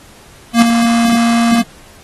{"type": "tone with ADSR envelope", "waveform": "square", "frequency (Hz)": 233.1, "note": "A#3", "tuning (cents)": 0, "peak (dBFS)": -3, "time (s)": [0.53, 1.62], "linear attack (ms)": 91, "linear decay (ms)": 4, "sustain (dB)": -7, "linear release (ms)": 8, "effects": ["pink hiss -42 dBFS RMS until 2.03 s", "AAC 32 kbps"]}